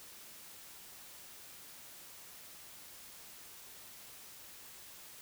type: silence
effects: white hiss -53 dBFS RMS until 5.21 s